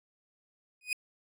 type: tone with exponential growth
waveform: 40% pulse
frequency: 2489 Hz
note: D#7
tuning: in tune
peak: -25 dBFS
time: 0.81-0.93 s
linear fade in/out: 2 ms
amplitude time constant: 24 ms
effects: resampled to 32000 Hz